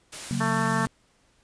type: noise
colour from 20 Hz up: white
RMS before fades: -37 dBFS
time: 0.12-0.87 s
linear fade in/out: 10 ms
type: chord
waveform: sine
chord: F# major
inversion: second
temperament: just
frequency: 138.75 / 185 / 231.2 Hz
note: C#3 / F#3 / A#3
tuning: +2 / 0 / -14 cents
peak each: -29 / -30 / -29 dBFS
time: 0.31-0.87 s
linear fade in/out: 0 ms
type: harmonic tone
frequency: 223 Hz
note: A3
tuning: 23 cents sharp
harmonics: 2 / 3 / 4 / 5 / 6 / 7 / 8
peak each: -35 / -35 / -31 / -30 / -33 / -34 / -32 dBFS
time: 0.4-0.86 s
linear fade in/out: 10 ms
effects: pink hiss -64 dBFS RMS until 1.43 s + resampled to 22050 Hz